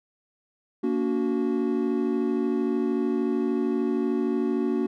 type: chord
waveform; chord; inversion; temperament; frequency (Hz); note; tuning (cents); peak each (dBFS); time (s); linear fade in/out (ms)
triangle; Bb augmented; none; equal with one note detuned; 233.1 / 286.3 / 370; Bb3 / D4 / F#4; 0 / -44 / 0; -25; 0.83-4.87; 10
effects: none